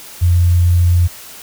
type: tone with sample-and-hold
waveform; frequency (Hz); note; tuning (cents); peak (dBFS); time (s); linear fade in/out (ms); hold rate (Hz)
sine; 87.31; F2; 0; -8; 0.21-1.08; 20; 11025
effects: white hiss -35 dBFS RMS until 1.42 s